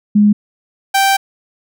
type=tone pair in turn; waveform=sine / sawtooth; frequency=207.7 / 782.1 Hz; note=G#3 / G5; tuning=0 / -4 cents; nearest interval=octave + major seventh; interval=2296 cents; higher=second; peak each=-6 dBFS; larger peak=neither; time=0.15-0.33 / 0.94-1.17 s; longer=second; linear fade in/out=10 ms; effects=none